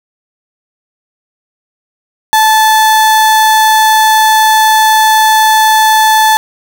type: tone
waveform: 35% pulse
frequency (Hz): 872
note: A5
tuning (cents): -16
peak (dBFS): -3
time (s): 2.33-6.37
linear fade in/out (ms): 0
effects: none